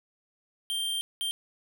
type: tone bursts at uneven times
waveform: square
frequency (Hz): 3167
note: G7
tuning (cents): +17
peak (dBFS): -29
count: 2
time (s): 0.7-1.01 / 1.21-1.31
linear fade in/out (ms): 0
effects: none